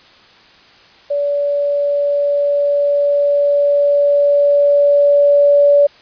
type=tone with level ramp; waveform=sine; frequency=574 Hz; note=D5; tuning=40 cents flat; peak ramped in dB=-14 to -6 dBFS; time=1.1-5.87 s; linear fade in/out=10 ms; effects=white hiss -45 dBFS RMS until 6.01 s + resampled to 11025 Hz